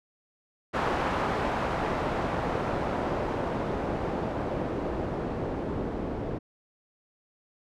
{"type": "noise with low-pass filter sweep", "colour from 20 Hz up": "white", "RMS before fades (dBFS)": -30, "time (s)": [0.73, 6.39], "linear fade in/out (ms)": 20, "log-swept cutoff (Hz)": [1100, 410], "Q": 0.83, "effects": []}